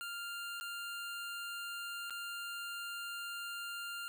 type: tone with dropouts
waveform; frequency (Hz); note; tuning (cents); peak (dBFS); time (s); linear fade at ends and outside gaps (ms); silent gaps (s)
25% pulse; 1396.9; F6; 0; -37; 0.01-4.08; 0; 0.6-0.61 / 2.098-2.106
effects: none